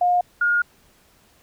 sine tone pair in turn, 713 / 1426 Hz, F5 / F6, +36 / +36 cents, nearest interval octave, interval 1200 cents, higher second, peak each -15 / -16 dBFS, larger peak first, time 0.01-0.21 / 0.41-0.62 s, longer second, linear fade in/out 5 ms, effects pink hiss -57 dBFS RMS until 1.42 s

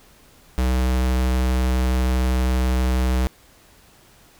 square tone, 63.4 Hz, B1, 46 cents sharp, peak -18 dBFS, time 0.58-3.27 s, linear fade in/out 0 ms, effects pink hiss -52 dBFS RMS until 4.39 s

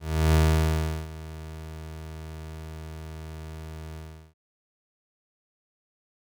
30% pulse tone with ADSR envelope, 79 Hz, D#2, 27 cents sharp, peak -14 dBFS, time 0-4.34 s, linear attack 340 ms, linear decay 730 ms, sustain -20 dB, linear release 380 ms, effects none

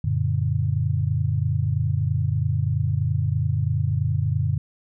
sine chord, Gb augmented, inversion none, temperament just, 92.5 / 115.62 / 144.53 Hz, Gb2 / Bb2 / D3, 0 / -14 / -27 cents, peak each -24 dBFS, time 0.04-4.58 s, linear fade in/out 5 ms, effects none

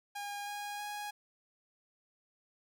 sawtooth tone with pitch steps, 814 / 821.1 / 828.2 Hz, G#5 / G#5 / G#5, -35 / -20 / -5 cents, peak -35 dBFS, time 0.15-1.11 s, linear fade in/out 10 ms, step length 320 ms, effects none

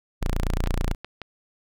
sawtooth tone, 29.14 Hz, A#0, in tune, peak -18 dBFS, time 0.21-0.95 s, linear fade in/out 20 ms
clicks, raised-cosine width 0.3 ms, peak -19 dBFS, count 4, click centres 0.661 / 0.912 / 1.046 / 1.217 s
effects none

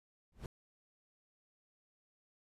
brown noise with exponential growth, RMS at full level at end -37 dBFS, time 0.32-0.46 s, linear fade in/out 2 ms, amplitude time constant 29 ms, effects resampled to 32000 Hz

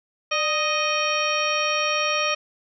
harmonic tone with a mistuned harmonic, 622.3 Hz, D#5, in tune, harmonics 1 / 2 / 3 / 4 / 5 / 6 / 7 / 9, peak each -27 / -26 / -33 / -25 / -30 / -37 / -36 / -31 dBFS, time 0.31-2.35 s, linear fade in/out 10 ms, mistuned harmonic 1, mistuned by -71 cents, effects none

